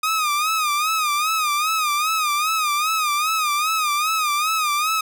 sawtooth tone with vibrato, 1236 Hz, D#6, 12 cents flat, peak -15 dBFS, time 0.03-5.01 s, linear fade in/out 5 ms, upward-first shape sine, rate 2.5 Hz, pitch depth 97 cents each way, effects none

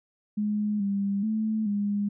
sine tone with pitch steps, 209.5 / 199.2 / 218 / 204 Hz, G#3 / G3 / A3 / G#3, +15 / +28 / -16 / -31 cents, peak -24 dBFS, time 0.37-2.09 s, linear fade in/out 10 ms, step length 430 ms, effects none

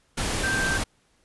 sine tone in noise, 1568 Hz, G6, in tune, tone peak -24 dBFS, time 0.43-0.78 s, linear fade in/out 10 ms, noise pink, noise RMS -27 dBFS, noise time 0.17-0.84 s, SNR 0 dB, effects pink hiss -65 dBFS RMS until 1.24 s + resampled to 24000 Hz

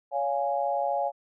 sine chord, Db major, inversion none, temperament equal with one note detuned, 562.4 / 698.5 / 830.6 Hz, Db5 / F5 / Ab5, +25 / 0 / 0 cents, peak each -29 dBFS, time 0.11-1.12 s, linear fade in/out 50 ms, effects none

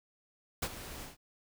pink noise with ADSR envelope, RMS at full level -31 dBFS, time 0.62-1.17 s, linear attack 9 ms, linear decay 51 ms, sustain -14 dB, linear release 130 ms, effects none

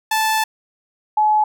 sawtooth / sine tone pair in turn, 876 / 853 Hz, A5 / G#5, -8 / +46 cents, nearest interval unison, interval 46 cents, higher first, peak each -12 dBFS, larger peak neither, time 0.11-0.44 / 1.17-1.44 s, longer first, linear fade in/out 5 ms, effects none

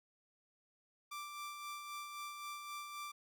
sawtooth tone with tremolo, 1176 Hz, D6, 2 cents sharp, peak -39 dBFS, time 1.11-3.12 s, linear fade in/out 10 ms, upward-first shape sine, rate 3.8 Hz, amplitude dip 40%, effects none

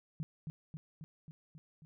sine tone with echo, 155.56 Hz, D#3, in tune, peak -35 dBFS, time 0.2-0.23 s, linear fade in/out 0 ms, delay 270 ms, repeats 6, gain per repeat -3 dB, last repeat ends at 1.85 s, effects none

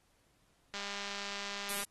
click train, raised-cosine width 0.2 ms, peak -24 dBFS, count 220, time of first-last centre 0.74-1.83 s, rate 201 Hz
violet noise, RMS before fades -35 dBFS, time 1.69-1.85 s, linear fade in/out 2 ms
effects pink hiss -72 dBFS RMS until 1.9 s + AAC 32 kbps

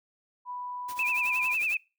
sine tone with pitch glide, 987.8 to 999.3 Hz, B5 to B5, 0 to +20 cents, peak -34 dBFS, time 0.45-1.56 s, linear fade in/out 50 ms, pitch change +20 cents, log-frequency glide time 1.24-1.37 s
white noise with tremolo, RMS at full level -42 dBFS, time 0.88-1.75 s, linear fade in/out 10 ms, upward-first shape sine, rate 11 Hz, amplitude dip 85%
sine tone with vibrato, 2518 Hz, D#7, 20 cents sharp, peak -25 dBFS, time 0.99-1.77 s, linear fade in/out 2 ms, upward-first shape sine, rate 11 Hz, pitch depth 100 cents each way
effects noise-tail reverb RT60 0.3 s tail -25 dB re dry

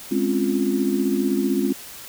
sine chord, Db major seventh, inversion second, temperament equal, 207.7 / 261.6 / 277.2 / 349.2 Hz, Ab3 / C4 / Db4 / F4, 0 / 0 / 0 / 0 cents, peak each -24 dBFS, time 0.11-1.73 s, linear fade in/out 10 ms, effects white hiss -39 dBFS RMS until 2.08 s

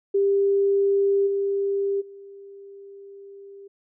sine tone with level steps, 397 Hz, G4, 22 cents sharp, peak -17 / -21 / -40 dBFS, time 0.14-3.68 s, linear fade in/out 10 ms, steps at 1.26 / 2 s, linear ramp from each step 20 ms, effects none

